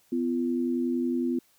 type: tone pair together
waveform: sine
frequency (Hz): 251.4 / 342.3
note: B3 / F4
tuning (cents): +31 / -35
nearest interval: perfect fourth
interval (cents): 534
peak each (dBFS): -26 / -29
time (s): 0.12-1.39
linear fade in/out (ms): 5
effects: white hiss -64 dBFS RMS until 1.58 s